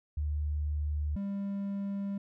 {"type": "tone pair in turn", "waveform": ["sine", "triangle"], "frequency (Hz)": [74.5, 198.89], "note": ["D2", "G3"], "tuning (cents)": [25, 25], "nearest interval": "octave + perfect fourth", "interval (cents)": 1700, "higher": "second", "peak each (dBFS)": [-29, -30], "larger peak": "first", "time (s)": [[0.17, 1.16], [1.16, 2.18]], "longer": "second", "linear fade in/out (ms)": 5, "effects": []}